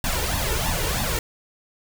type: noise with flanger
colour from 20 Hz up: pink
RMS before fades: -24 dBFS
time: 0.04-1.19 s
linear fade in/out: 2 ms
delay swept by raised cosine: 1.1 to 2.2 ms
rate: 3.1 Hz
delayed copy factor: +0.85
effects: none